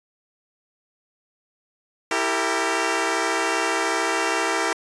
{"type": "chord", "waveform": "10% pulse", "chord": "E diminished", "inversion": "none", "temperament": "equal with one note detuned", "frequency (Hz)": [329.6, 392, 457.1], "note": ["E4", "G4", "Bb4"], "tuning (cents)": [0, 0, -34], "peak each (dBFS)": -17, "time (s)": [2.11, 4.73], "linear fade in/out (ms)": 2, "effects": ["resampled to 22050 Hz"]}